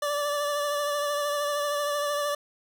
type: tone with vibrato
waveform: 25% pulse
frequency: 582 Hz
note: D5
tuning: 16 cents flat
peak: -22 dBFS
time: 0.02-2.35 s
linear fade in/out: 5 ms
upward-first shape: triangle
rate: 13 Hz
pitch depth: 29 cents each way
effects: none